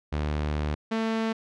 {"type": "tone pair in turn", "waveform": "sawtooth", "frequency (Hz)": [75, 223.5], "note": ["D2", "A3"], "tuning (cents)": [37, 27], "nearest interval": "octave + perfect fifth", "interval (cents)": 1890, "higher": "second", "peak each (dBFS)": [-22, -21], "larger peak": "second", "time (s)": [[0.12, 0.75], [0.91, 1.33]], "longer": "first", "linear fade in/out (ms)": 10, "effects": ["low-pass 4000 Hz 12 dB/octave"]}